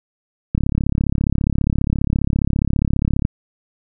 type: click train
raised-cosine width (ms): 5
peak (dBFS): -5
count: 95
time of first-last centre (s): 0.55-3.251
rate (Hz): 34.8
effects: none